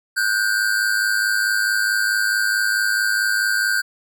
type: tone pair together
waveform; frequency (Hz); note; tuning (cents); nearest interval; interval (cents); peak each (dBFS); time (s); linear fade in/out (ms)
square; 1463.4 / 1568; F#6 / G6; -20 / 0; minor second; 120; -22 / -20; 0.16-3.82; 20
effects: none